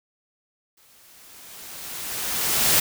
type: noise with exponential growth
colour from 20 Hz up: white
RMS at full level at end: -17 dBFS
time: 0.77-2.8 s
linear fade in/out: 5 ms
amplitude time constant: 440 ms
effects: none